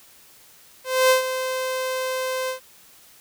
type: tone with ADSR envelope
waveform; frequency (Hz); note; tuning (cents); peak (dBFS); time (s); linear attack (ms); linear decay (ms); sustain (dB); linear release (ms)
sawtooth; 517; C5; -21; -9; 0.84-2.6; 260; 120; -11; 110
effects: white hiss -51 dBFS RMS until 3.2 s